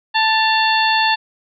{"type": "harmonic tone with a mistuned harmonic", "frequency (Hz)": 880, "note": "A5", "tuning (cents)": 0, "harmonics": [1, 2, 3, 4, 5], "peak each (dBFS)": [-16, -19, -21, -22, -23], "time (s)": [0.14, 1.16], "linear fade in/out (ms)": 20, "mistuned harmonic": 3, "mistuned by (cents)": 59, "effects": []}